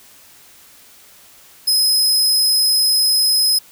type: tone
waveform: sawtooth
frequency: 5090 Hz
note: D#8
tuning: 39 cents sharp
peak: -10 dBFS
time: 1.67-3.59 s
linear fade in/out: 10 ms
effects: white hiss -46 dBFS RMS until 3.71 s